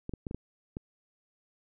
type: clicks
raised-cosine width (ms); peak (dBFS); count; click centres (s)
3; -23; 6; 0.094 / 0.137 / 0.268 / 0.311 / 0.346 / 0.769
effects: none